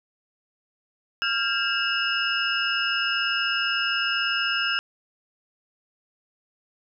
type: tone cluster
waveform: sine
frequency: 1386 / 1607 / 2658 / 2858 / 5200 Hz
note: F6 / G6 / E7 / F7 / E8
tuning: -14 / +43 / +14 / +39 / -24 cents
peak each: -27 / -28 / -32 / -27 / -32 dBFS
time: 1.22-4.79 s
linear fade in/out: 0 ms
effects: none